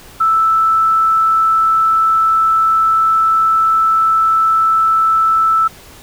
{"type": "tone", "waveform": "sine", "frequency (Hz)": 1318.5, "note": "E6", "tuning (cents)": 0, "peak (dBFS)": -9, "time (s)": [0.2, 5.68], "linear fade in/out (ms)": 10, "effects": ["pink hiss -39 dBFS RMS until 6.02 s"]}